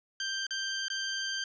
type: tone with dropouts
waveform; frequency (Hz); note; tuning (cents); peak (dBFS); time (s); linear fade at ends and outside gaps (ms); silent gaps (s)
15% pulse; 1572; G6; +4; -25; 0.2-1.44; 2; 0.467-0.507 / 0.883-0.901
effects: resampled to 16000 Hz + 11-bit